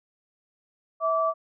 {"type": "tone pair together", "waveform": "sine", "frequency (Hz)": [650.5, 1159], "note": ["E5", "D6"], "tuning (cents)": [-23, -23], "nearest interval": "minor seventh", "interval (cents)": 1000, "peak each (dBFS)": -24, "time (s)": [1, 1.34], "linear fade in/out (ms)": 50, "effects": []}